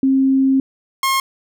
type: tone pair in turn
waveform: sine / sawtooth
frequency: 267.4 / 1073.6 Hz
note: C4 / C6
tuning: +38 / +44 cents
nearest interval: 2 octaves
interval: 2406 cents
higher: second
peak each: -11 dBFS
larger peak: neither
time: 0.03-0.6 / 1.03-1.2 s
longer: first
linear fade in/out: 2 ms
effects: none